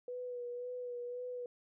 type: tone with vibrato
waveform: sine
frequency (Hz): 490.7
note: B4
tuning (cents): -11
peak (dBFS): -39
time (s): 0.08-1.46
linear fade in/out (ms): 2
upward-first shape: sine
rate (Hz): 1.9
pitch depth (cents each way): 26
effects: none